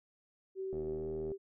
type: tone with pitch glide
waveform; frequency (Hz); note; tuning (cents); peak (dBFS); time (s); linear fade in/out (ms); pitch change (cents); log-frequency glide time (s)
sine; 382.2 to 391.1; G4 to G4; -44 to -4; -36; 0.55-1.38; 50; +40; 0.84-1.08
type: click train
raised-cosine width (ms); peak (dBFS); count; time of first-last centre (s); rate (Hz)
2; -32; 47; 0.73-1.317; 78.3
effects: none